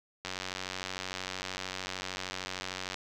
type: click train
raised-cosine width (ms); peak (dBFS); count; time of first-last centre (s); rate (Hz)
0.2; -18; 252; 0.25-2.943; 93.2
effects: none